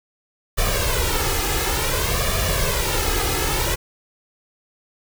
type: noise with flanger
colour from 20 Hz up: pink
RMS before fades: -21 dBFS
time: 0.57-3.76 s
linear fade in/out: 20 ms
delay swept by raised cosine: 1.7 to 2.41 ms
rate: 0.56 Hz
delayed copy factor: +0.75
effects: none